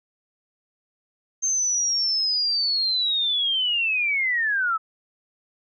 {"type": "linear sweep", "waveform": "sine", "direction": "down", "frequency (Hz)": [6360, 1273], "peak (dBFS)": -20, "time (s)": [1.42, 4.78], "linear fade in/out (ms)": 20, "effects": []}